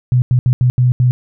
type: tone bursts at uneven times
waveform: sine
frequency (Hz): 124.9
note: B2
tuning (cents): +20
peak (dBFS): -8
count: 6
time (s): 0.12-0.22 / 0.31-0.39 / 0.46-0.53 / 0.61-0.7 / 0.78-0.92 / 1-1.11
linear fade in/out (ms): 0
effects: none